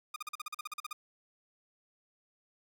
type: tone bursts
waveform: sawtooth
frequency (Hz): 1222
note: D#6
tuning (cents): -32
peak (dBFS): -33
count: 13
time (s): 0.14-0.93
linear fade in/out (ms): 5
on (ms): 22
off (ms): 42
effects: none